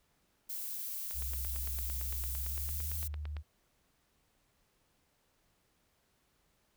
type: noise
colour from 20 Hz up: violet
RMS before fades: -40 dBFS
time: 0.49-3.08 s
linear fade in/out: 10 ms
type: click train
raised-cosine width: 0.3 ms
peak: -31 dBFS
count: 21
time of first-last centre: 1.11-3.367 s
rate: 8.86 Hz
type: tone with pitch glide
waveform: sine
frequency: 65.41 to 74.7 Hz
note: C2 to D2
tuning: 0 to +30 cents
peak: -37 dBFS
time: 1.13-3.43 s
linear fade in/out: 50 ms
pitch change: +230 cents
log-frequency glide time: 2.41-2.82 s
effects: pink hiss -74 dBFS RMS until 6.76 s